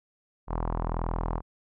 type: tone with low-pass filter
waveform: sawtooth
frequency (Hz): 41.2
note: E1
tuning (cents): 0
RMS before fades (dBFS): -30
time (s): 0.47-1.42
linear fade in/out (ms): 50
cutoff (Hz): 1000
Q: 3.6
effects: none